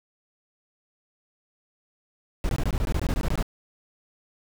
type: noise bursts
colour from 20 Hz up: brown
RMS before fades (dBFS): -24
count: 14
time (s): 2.44-3.427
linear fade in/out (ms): 0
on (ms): 51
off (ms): 21
effects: none